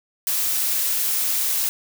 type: noise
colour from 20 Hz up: blue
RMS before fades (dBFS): -22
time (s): 0.27-1.69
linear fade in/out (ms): 0
effects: none